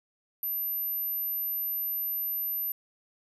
sine tone, 12150 Hz, F#9, 45 cents sharp, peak -26 dBFS, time 0.43-2.72 s, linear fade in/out 2 ms, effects tanh soft clip ceiling -28 dBFS

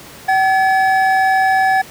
triangle tone pair together, 763 / 1710.8 Hz, G5 / A6, -47 / -49 cents, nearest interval octave + major second, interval 1398 cents, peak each -10 / -15 dBFS, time 0.28-1.82 s, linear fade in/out 10 ms, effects pink hiss -37 dBFS RMS until 1.9 s + high-pass 80 Hz 12 dB/octave

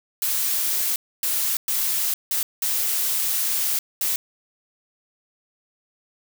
blue noise bursts at uneven times, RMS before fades -23 dBFS, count 6, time 0.22-0.96 / 1.23-1.57 / 1.68-2.14 / 2.31-2.43 / 2.62-3.79 / 4.01-4.16 s, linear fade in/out 2 ms, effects none

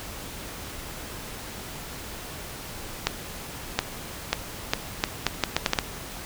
accelerating click train, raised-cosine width 0.2 ms, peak -3 dBFS, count 11, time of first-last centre 3.07-5.788 s, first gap 720 ms, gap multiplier 0.75, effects pink hiss -38 dBFS RMS until 6.25 s

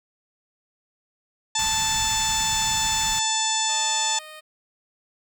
harmonic tone, 880 Hz, A5, in tune, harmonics 1 / 2 / 3 / 4 / 5 / 6 / 7 / 8 / 9, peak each -27 / -34 / -34 / -27 / -34 / -32 / -32 / -27 / -32 dBFS, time 1.55-4.19 s, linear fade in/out 5 ms
pink band-stop noise, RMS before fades -34 dBFS, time 1.59-3.19 s, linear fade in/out 0 ms, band 220 to 880 Hz, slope 24 dB/octave
10% pulse tone, 618 Hz, D#5, 12 cents flat, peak -31 dBFS, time 3.68-4.41 s, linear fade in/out 20 ms
effects none

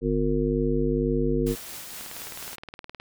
harmonic tone, 51 Hz, G#1, 31 cents flat, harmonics 1 / 3 / 5 / 7 / 9, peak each -28 / -29 / -27 / -28 / -27 dBFS, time 0.01-1.56 s, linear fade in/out 50 ms
white noise with tremolo, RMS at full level -38 dBFS, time 1.46-2.56 s, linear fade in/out 10 ms, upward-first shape sine, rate 4.3 Hz, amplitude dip 25%
click train, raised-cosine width 0.3 ms, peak -23 dBFS, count 20, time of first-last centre 2.01-3 s, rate 19.2 Hz
effects none

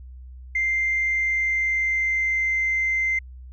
sine tone with pitch glide, 2093 to 2080 Hz, C7 to C7, 0 to -11 cents, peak -19 dBFS, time 0.55-3.19 s, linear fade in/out 5 ms, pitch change -11 cents, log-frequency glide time 1.01-2.55 s, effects tanh soft clip ceiling -15 dBFS + added 63 Hz sine -38 dBFS peak until 3.52 s

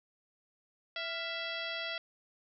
harmonic tone with a mistuned harmonic, 662 Hz, E5, 7 cents sharp, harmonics 1 / 2 / 3 / 4 / 5 / 6 / 7 / 8, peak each -43 / -43 / -42 / -44 / -41 / -48 / -47 / -52 dBFS, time 0.96-1.98 s, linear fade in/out 2 ms, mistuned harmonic 2, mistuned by +91 cents, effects none

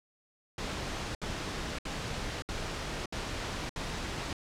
pink noise bursts, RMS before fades -36 dBFS, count 6, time 0.58-4.33 s, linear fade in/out 2 ms, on 570 ms, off 66 ms, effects low-pass 6000 Hz 12 dB/octave

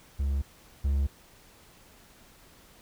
triangle tone pair in turn, 69.3 / 69.62 Hz, C#2 / C#2, 0 / +8 cents, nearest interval unison, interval 8 cents, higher second, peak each -23 / -21 dBFS, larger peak second, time 0.19-0.42 / 0.84-1.07 s, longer neither, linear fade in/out 10 ms, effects pink hiss -56 dBFS RMS until 2.81 s

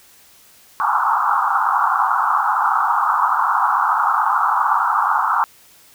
white band-pass noise, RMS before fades -17 dBFS, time 0.8-5.44 s, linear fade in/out 0 ms, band 780 to 1400 Hz, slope 96 dB/octave, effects white hiss -49 dBFS RMS until 5.94 s

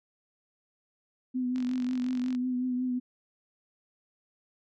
sine tone with vibrato, 251.6 Hz, B3, 32 cents sharp, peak -27 dBFS, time 1.34-3 s, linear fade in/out 20 ms, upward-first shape triangle, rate 5.5 Hz, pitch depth 34 cents each way
click train, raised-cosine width 0.2 ms, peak -28 dBFS, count 37, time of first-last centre 1.56-2.349 s, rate 45.6 Hz
effects none

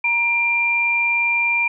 sine tone pair together, 945 / 2381 Hz, A#5 / D7, +23 / +23 cents, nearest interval octave + major third, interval 1600 cents, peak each -26 / -16 dBFS, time 0.04-1.68 s, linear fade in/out 5 ms, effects none

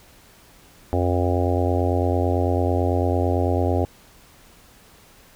harmonic tone, 89 Hz, F2, 33 cents sharp, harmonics 1 / 3 / 4 / 5 / 6 / 7 / 8 / 9, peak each -21 / -26 / -27 / -28 / -29 / -29 / -30 / -31 dBFS, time 0.93-3.85 s, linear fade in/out 0 ms, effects pink hiss -51 dBFS RMS until 5.35 s

